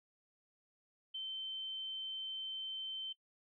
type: tone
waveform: sine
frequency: 3094 Hz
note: G7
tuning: 23 cents flat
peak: -39 dBFS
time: 1.14-3.13 s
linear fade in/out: 10 ms
effects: noise-tail reverb RT60 0.1 s tail -21 dB re dry